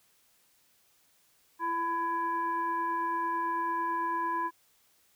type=tone with frequency modulation; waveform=sine; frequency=1002 Hz; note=B5; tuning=25 cents sharp; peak=-28 dBFS; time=1.59-4.51 s; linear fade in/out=50 ms; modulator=665 Hz; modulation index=0.59; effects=white hiss -67 dBFS RMS until 5.15 s